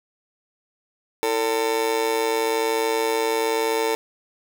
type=tone with amplitude modulation; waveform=30% pulse; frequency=448.4 Hz; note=A4; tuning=33 cents sharp; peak=-14 dBFS; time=1.23-3.95 s; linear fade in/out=0 ms; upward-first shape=sine; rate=121 Hz; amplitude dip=80%; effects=none